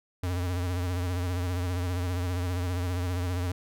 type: tone with vibrato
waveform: square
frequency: 89.3 Hz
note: F2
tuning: 39 cents sharp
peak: -28 dBFS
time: 0.23-3.52 s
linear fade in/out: 5 ms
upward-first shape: triangle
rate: 15 Hz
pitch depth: 70 cents each way
effects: none